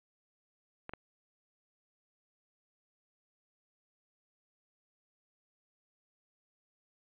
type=clicks; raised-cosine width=0.5 ms; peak=-26 dBFS; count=2; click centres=0.894 / 0.936 s; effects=resampled to 8000 Hz